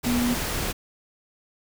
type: tone in noise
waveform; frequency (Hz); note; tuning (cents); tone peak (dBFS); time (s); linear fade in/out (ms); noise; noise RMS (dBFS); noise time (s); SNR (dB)
sine; 242.8; B3; -29; -21; 0.05-0.35; 20; pink; -28; 0.03-0.73; +4
effects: none